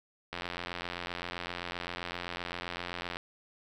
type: click train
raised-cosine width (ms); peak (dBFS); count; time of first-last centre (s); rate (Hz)
0.3; -20; 250; 0.33-3.169; 87.7
effects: 10-bit